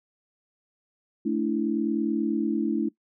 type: chord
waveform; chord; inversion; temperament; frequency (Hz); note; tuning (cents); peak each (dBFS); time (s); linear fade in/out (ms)
sine; A suspended fourth; none; equal with one note detuned; 220 / 289.1 / 329.6; A3 / D4 / E4; 0 / -27 / 0; -27; 1.25-2.89; 10
effects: noise-tail reverb RT60 0.1 s tail -19 dB re dry

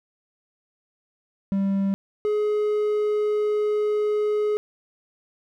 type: tone pair in turn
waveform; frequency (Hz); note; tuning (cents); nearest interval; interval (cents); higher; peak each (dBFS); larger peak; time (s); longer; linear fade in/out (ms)
triangle; 196 / 421; G3 / G#4; 0 / +24; octave + minor second; 1324; second; -18 / -18; neither; 1.52-1.94 / 2.25-4.57; second; 0
effects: none

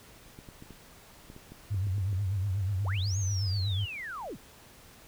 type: clicks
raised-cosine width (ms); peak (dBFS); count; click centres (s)
3; -33; 11; 0.389 / 0.488 / 0.624 / 0.707 / 1.301 / 1.364 / 1.52 / 1.744 / 1.869 / 1.981 / 2.129
type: tone with vibrato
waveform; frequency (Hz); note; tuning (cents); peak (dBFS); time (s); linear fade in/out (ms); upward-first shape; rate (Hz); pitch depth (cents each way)
sine; 97.3; G2; -12; -27; 1.7-3.86; 20; triangle; 8.2; 140
type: linear two-way sweep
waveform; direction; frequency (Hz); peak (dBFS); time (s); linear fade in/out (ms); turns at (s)
sine; up then down; 36.71 to 6645 to 36.71; -36; 2.83-4.38; 50; 3.17
effects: pink hiss -54 dBFS RMS until 5.07 s

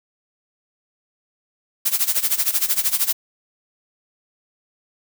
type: noise with tremolo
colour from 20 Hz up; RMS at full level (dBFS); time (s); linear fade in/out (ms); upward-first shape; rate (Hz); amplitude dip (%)
blue; -17; 1.85-3.13; 10; sine; 13; 85
effects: none

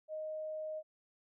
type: tone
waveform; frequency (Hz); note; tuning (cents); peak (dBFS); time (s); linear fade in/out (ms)
sine; 622.3; D#5; 0; -38; 0.08-0.83; 50
effects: none

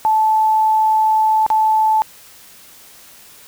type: tone with dropouts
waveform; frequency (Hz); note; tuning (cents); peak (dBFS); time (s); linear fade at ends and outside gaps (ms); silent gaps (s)
sine; 872; A5; -16; -11; 0.05-2.02; 0; 1.464-1.502
effects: white hiss -43 dBFS RMS until 3.47 s

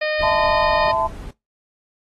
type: harmonic tone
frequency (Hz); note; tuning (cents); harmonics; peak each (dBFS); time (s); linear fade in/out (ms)
613; D#5; -26; 1 / 2 / 3 / 4 / 5 / 6 / 7 / 8; -21 / -35 / -25 / -28 / -37 / -38 / -37 / -37; 0.01-0.92; 10
type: noise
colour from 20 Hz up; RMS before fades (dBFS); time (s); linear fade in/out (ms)
brown; -33; 0.2-1.31; 5
type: chord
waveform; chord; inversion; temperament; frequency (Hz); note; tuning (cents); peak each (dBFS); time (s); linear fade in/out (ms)
sine; A minor; second; equal with one note detuned; 659.3 / 880 / 1023.8; E5 / A5 / C6; 0 / 0 / -38; -21; 0.22-1.08; 20
effects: noise-tail reverb RT60 0.2 s tail -21 dB re dry + AAC 32 kbps

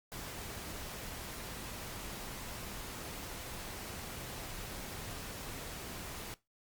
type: noise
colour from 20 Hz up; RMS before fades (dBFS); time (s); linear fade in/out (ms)
pink; -44; 0.12-6.34; 0
effects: noise-tail reverb RT60 0.2 s tail -18 dB re dry + Opus 48 kbps

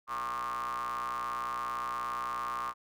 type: ring-modulated tone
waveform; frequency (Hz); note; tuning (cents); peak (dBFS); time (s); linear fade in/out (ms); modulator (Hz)
square; 61.74; B1; 0; -31; 0.07-2.74; 50; 1140
effects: none

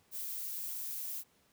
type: noise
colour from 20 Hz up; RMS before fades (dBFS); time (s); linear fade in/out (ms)
violet; -40; 0.11-1.24; 50
effects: pink hiss -69 dBFS RMS until 1.52 s + high-pass 80 Hz 12 dB/octave

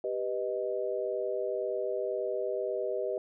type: chord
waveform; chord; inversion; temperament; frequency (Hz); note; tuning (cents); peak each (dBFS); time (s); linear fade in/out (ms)
sine; G augmented; none; equal; 392 / 493.9 / 622.3; G4 / B4 / D#5; 0 / 0 / 0; -34; 0.04-3.18; 2
effects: none

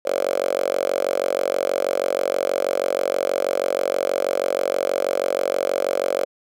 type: tone with high-pass filter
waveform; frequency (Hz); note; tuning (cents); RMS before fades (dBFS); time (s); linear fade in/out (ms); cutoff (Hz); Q
5% pulse; 46.25; F#1; 0; -22; 0.05-6.25; 10; 550; 6.4
effects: none

